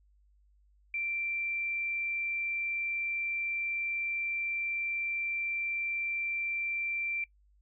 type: tone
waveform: sine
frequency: 2353 Hz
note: D7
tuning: 3 cents sharp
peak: -31 dBFS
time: 0.94-7.24 s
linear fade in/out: 2 ms
effects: noise-tail reverb RT60 0.1 s tail -23 dB re dry + added 50 Hz sine -62 dBFS peak until 7.61 s